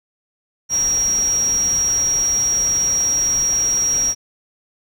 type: tone in noise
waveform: sine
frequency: 5660 Hz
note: F8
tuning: 22 cents sharp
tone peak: -15 dBFS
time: 0.69-4.15 s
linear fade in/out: 50 ms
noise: pink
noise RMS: -32 dBFS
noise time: 0.69-4.15 s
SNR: +14 dB
effects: none